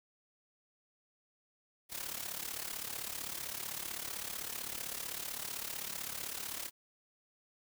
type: noise with amplitude modulation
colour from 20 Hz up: white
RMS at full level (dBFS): -38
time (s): 1.89-6.71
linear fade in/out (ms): 50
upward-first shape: sine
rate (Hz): 35.7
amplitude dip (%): 75
effects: none